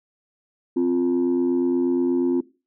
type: tone pair together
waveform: sine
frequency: 261.6 / 350 Hz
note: C4 / F4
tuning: 0 / +4 cents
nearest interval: perfect fourth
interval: 504 cents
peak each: -19 dBFS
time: 0.76-2.41 s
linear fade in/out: 10 ms
effects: noise-tail reverb RT60 0.3 s tail -19 dB re dry + tanh soft clip ceiling -14 dBFS